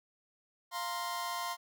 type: chord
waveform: sawtooth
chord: F suspended fourth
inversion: none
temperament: just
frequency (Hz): 698.5 / 931.3 / 1047.7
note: F5 / Bb5 / C6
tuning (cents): 0 / -2 / +2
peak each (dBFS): -37 / -38 / -33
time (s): 0.71-1.57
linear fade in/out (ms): 50
effects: none